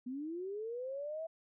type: linear sweep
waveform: sine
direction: up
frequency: 241.7 to 659.3 Hz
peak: -38 dBFS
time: 0.06-1.27 s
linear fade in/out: 10 ms
effects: none